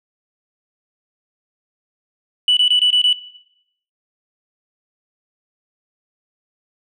sine tone bursts, 2964 Hz, F#7, 2 cents sharp, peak -9 dBFS, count 6, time 2.48-3.129 s, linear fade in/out 2 ms, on 89 ms, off 23 ms, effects noise-tail reverb RT60 0.8 s tail -19 dB re dry + tanh soft clip ceiling -7 dBFS

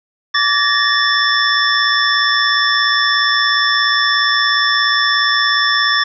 sine tone cluster, 1157 / 1722 / 1839 / 3485 / 5350 Hz, D6 / A6 / A#6 / A7 / E8, -26 / -38 / -24 / -17 / +25 cents, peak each -18 dBFS, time 0.34-6.04 s, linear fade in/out 10 ms, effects none

